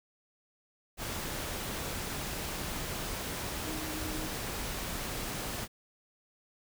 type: tone in noise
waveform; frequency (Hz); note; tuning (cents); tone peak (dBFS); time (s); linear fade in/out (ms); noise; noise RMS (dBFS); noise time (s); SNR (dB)
sine; 311.1; D#4; 0; -40; 3.63-4.3; 50; pink; -37; 0.97-5.68; -6
effects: none